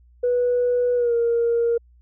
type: tone with pitch glide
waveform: sine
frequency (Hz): 490 to 468.1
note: B4 to A#4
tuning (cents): -14 to +7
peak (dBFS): -16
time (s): 0.23-1.78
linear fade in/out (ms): 10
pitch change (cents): -79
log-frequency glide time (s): 0.95-1.14
effects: tanh soft clip ceiling -13 dBFS + added 60 Hz sine -50 dBFS peak until 2.01 s